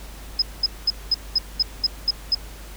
sine tone bursts, 5080 Hz, D#8, 35 cents sharp, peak -15 dBFS, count 9, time 0.39-2.349 s, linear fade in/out 5 ms, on 31 ms, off 210 ms, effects added 50 Hz sine -37 dBFS peak until 2.76 s + pink hiss -43 dBFS RMS until 2.76 s

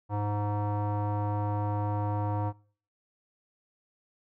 square tone with low-pass filter, 103.7 Hz, G#2, 2 cents flat, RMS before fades -30 dBFS, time 0.09-2.53 s, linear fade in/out 50 ms, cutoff 910 Hz, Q 4.2, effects noise-tail reverb RT60 0.5 s tail -25 dB re dry

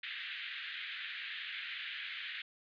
pink band-pass noise, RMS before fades -43 dBFS, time 0.03-2.42 s, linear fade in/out 5 ms, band 1600 to 3700 Hz, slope 48 dB/octave, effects resampled to 11025 Hz

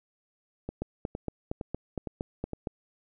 two click trains, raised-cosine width 2 ms, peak -18 / -21 dBFS, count 9 / 5, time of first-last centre 0.82-2.672 / 0.69-2.533 s, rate 4.32 / 2.17 Hz, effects none

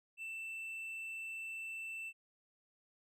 triangle tone, 2665 Hz, E7, 18 cents sharp, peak -40 dBFS, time 0.17-2.13 s, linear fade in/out 50 ms, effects none

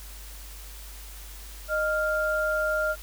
sine tone pair together, 618.5 / 1396.9 Hz, D#5 / F6, -10 / 0 cents, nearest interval octave + major second, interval 1410 cents, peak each -26 dBFS, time 1.68-2.96 s, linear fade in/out 50 ms, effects added 50 Hz sine -41 dBFS peak until 3.02 s + white hiss -46 dBFS RMS until 3.02 s

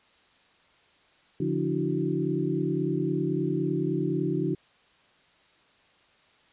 sine tone cluster, 144.9 / 174.7 / 292.9 / 330.9 / 374.6 Hz, D3 / F3 / D4 / E4 / F#4, -23 / +1 / -5 / +7 / +21 cents, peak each -31 dBFS, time 1.4-4.55 s, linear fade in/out 5 ms, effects white hiss -61 dBFS RMS until 6.52 s + resampled to 8000 Hz

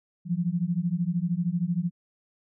sine beating tone pair, 167.4 / 180.4 Hz, E3 / F#3, +27 / -44 cents, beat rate 13 Hz, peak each -27 dBFS, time 0.25-1.91 s, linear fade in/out 50 ms, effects none

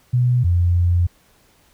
sine tone pair in turn, 123.7 / 87.47 Hz, B2 / F2, +3 / +3 cents, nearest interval tritone, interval 600 cents, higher first, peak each -13 dBFS, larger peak neither, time 0.13-0.44 / 0.44-1.07 s, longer second, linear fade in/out 10 ms, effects pink hiss -56 dBFS RMS until 1.73 s

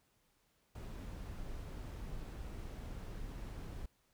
brown noise, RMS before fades -45 dBFS, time 0.75-3.86 s, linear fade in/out 5 ms, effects pink hiss -75 dBFS RMS until 4.13 s

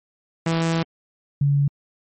sawtooth / sine tone pair in turn, 164.81 / 141.91 Hz, E3 / C#3, 0 / +41 cents, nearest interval minor third, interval 259 cents, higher first, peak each -15 dBFS, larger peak neither, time 0.46-0.83 / 1.41-1.68 s, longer first, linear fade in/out 5 ms, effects MP3 32 kbps

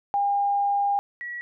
sine tone pair in turn, 806 / 1928.1 Hz, G5 / B6, +48 / -42 cents, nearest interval octave + minor third, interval 1510 cents, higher second, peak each -20 / -31 dBFS, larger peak first, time 0.14-0.99 / 1.21-1.41 s, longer first, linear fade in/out 0 ms, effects none

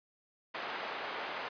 pink band-pass noise, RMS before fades -40 dBFS, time 0.54-1.49 s, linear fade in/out 10 ms, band 600 to 2600 Hz, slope 12 dB/octave, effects resampled to 11025 Hz

